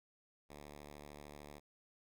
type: tone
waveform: 5% pulse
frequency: 73.3 Hz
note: D2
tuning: 3 cents flat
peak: -40 dBFS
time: 0.49-1.6 s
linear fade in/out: 20 ms
effects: none